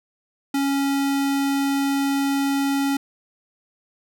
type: tone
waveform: square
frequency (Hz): 277.2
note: C#4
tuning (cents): 0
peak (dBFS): -20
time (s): 0.54-2.97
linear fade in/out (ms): 5
effects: none